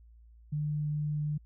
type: tone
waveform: sine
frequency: 149.5 Hz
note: D3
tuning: 31 cents sharp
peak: -29 dBFS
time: 0.52-1.38 s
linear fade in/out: 10 ms
effects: added 57 Hz sine -53 dBFS peak until 1.45 s